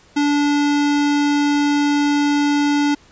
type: tone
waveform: square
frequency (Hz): 290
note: D4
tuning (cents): -22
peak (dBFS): -15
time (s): 0.16-2.95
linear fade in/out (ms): 10
effects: pink hiss -50 dBFS RMS until 3.11 s + resampled to 16000 Hz